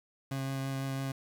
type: tone with vibrato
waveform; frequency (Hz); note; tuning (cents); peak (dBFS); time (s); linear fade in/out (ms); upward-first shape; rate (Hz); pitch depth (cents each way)
30% pulse; 135.1; C#3; -44; -30; 0.31-1.12; 5; triangle; 6; 12
effects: 10-bit

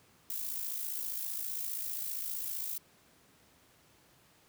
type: noise with amplitude modulation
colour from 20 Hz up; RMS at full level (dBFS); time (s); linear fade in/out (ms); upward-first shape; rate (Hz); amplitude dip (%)
violet; -35; 0.3-2.78; 2; sine; 55.2; 55
effects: pink hiss -64 dBFS RMS until 4.48 s + high-pass 80 Hz 12 dB/octave

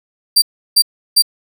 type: tone bursts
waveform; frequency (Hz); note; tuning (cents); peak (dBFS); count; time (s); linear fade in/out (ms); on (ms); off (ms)
sawtooth; 4699; D8; 0; -4; 3; 0.36-1.223; 10; 61; 340
effects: none

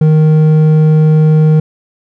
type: tone with hard clipping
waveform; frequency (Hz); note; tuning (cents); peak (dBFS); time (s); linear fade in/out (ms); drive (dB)
sine; 155.4; D#3; -2; -6; 0.01-1.6; 5; 6
effects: none

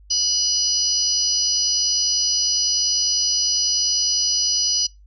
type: harmonic tone with a mistuned harmonic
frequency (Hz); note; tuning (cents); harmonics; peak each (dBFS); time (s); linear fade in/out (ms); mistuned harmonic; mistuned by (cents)
981; B5; -12; 3 / 4 / 5 / 6; -30 / -29 / -20 / -22; 0.1-4.87; 10; 4; +120
effects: noise-tail reverb RT60 0.2 s tail -22 dB re dry + added 50 Hz sine -45 dBFS peak until 5.06 s

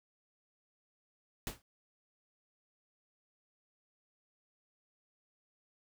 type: noise with exponential decay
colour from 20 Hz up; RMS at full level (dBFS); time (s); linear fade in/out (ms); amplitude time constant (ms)
pink; -35; 1.47-1.62; 1; 31
effects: none

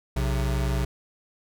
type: tone pair together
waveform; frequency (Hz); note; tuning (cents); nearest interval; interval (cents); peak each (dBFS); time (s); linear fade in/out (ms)
square; 60.86 / 132.2; B1 / C3; -25 / +18; octave + minor second; 1343; -25 / -29; 0.16-0.85; 5
effects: none

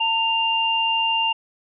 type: tone pair together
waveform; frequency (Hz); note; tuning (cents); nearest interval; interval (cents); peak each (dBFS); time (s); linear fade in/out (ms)
sine; 904.3 / 2794; A5 / F7; +47 / 0; octave + minor sixth; 1953; -22 / -20; 0-1.33; 10
effects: none

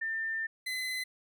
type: tone pair in turn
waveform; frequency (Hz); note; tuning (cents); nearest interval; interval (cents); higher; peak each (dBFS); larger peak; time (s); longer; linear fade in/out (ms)
sine / 30% pulse; 1795 / 2029; A6 / B6; +34 / +46; major second; 212; second; -31 / -30; second; 0.01-0.47 / 0.66-1.04; first; 10
effects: none

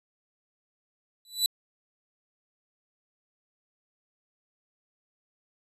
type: tone with exponential growth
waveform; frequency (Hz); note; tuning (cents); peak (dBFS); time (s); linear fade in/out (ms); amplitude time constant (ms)
sawtooth; 3967; B7; +7; -15; 1.25-1.46; 1; 44
effects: resampled to 32000 Hz

